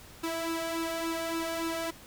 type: tone with flanger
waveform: sawtooth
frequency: 329.6 Hz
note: E4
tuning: in tune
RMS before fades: -33 dBFS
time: 0.23-1.91 s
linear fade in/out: 10 ms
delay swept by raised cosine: 0.75 to 1.75 ms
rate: 3.5 Hz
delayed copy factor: +0.65
effects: pink hiss -51 dBFS RMS until 2.06 s